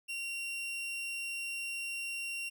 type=tone; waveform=40% pulse; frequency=2753 Hz; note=F7; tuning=25 cents flat; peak=-35 dBFS; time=0.08-2.5 s; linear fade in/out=20 ms; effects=none